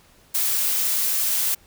blue noise, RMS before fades -22 dBFS, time 0.34-1.55 s, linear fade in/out 10 ms, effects pink hiss -55 dBFS RMS until 1.66 s

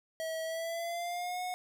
square tone with pitch glide, 645 to 728.2 Hz, E5 to F#5, -38 to -28 cents, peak -35 dBFS, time 0.2-1.54 s, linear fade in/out 0 ms, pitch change +210 cents, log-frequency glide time 0.44-1.42 s, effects none

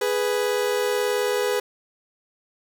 40% pulse tone pair together, 415.3 / 493.9 Hz, G#4 / B4, 0 / 0 cents, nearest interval minor third, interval 300 cents, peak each -23 dBFS, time 0.01-1.6 s, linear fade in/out 5 ms, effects none

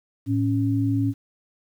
sine tone pair together, 110.01 / 277.2 Hz, A2 / C#4, 0 / 0 cents, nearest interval octave + major third, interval 1600 cents, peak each -22 dBFS, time 0.26-1.14 s, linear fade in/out 50 ms, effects 9-bit

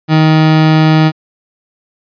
30% pulse tone, 157 Hz, D#3, 16 cents sharp, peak -3 dBFS, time 0.08-1.12 s, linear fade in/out 50 ms, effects resampled to 11025 Hz

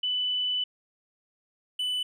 sine / triangle tone pair in turn, 2990 / 2990 Hz, F#7 / F#7, +17 / +17 cents, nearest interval unison, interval 0 cents, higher neither, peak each -25 dBFS, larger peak neither, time 0.03-0.64 / 1.79-2.03 s, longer first, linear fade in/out 5 ms, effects none

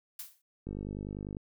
blue noise with exponential decay, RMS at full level -38 dBFS, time 0.19-0.42 s, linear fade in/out 5 ms, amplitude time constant 49 ms
click train, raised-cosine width 3 ms, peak -26 dBFS, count 36, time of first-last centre 0.67-1.369 s, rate 50.1 Hz
effects none

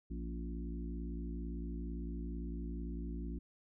harmonic tone with a mistuned harmonic, 57.8 Hz, A#1, 14 cents flat, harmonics 1 / 3 / 4 / 5 / 6, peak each -40 / -46 / -49 / -48 / -52 dBFS, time 0.1-3.39 s, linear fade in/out 10 ms, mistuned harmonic 5, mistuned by -40 cents, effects none

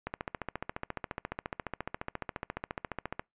click train, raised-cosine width 0.5 ms, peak -19 dBFS, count 46, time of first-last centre 0.07-3.195 s, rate 14.4 Hz, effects noise-tail reverb RT60 0.2 s tail -26 dB re dry + resampled to 8000 Hz

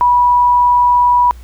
sine tone, 977 Hz, B5, 19 cents flat, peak -7 dBFS, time 0.01-1.31 s, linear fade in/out 0 ms, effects added 60 Hz sine -31 dBFS peak until 1.43 s + pink hiss -47 dBFS RMS until 1.43 s

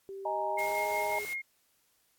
sine tone with pitch glide, 390 to 413.2 Hz, G4 to G#4, -9 to -9 cents, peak -39 dBFS, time 0.09-1.25 s, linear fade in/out 0 ms, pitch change +100 cents, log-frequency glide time 0.51-0.84 s
sine chord, D# suspended fourth, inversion none, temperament equal, 622.3 / 830.6 / 932.3 Hz, D#5 / G#5 / A#5, 0 / 0 / 0 cents, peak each -34 / -35 / -34 dBFS, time 0.25-1.19 s, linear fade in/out 5 ms
sine tone with tremolo, 2142 Hz, C7, 40 cents sharp, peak -32 dBFS, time 0.57-1.42 s, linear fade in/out 10 ms, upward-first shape sine, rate 5.5 Hz, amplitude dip 55%
white noise, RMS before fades -45 dBFS, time 0.58-1.34 s, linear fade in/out 10 ms
effects white hiss -71 dBFS RMS until 2.18 s + AAC 64 kbps

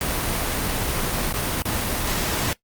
pink noise with dropouts, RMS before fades -24 dBFS, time 0.01-2.53 s, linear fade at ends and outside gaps 1 ms, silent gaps 1.327-1.339 / 1.621-1.653 s, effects noise-tail reverb RT60 0.1 s tail -17 dB re dry + Opus 32 kbps

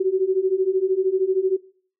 sine beating tone pair, 370 / 383 Hz, F#4 / G4, 0 / -40 cents, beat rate 13 Hz, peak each -21 / -20 dBFS, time 0-1.57 s, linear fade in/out 10 ms, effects noise-tail reverb RT60 0.5 s tail -21 dB re dry

